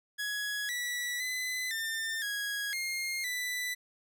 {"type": "tone with pitch steps", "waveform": "sawtooth", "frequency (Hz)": [1675, 1951, 2014, 1798, 1655, 2129, 1985], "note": ["G#6", "B6", "B6", "A6", "G#6", "C7", "B6"], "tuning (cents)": [14, -22, 33, 37, -6, 30, 8], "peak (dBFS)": -29, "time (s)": [0.18, 3.75], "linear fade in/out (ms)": 20, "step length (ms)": 510, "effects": []}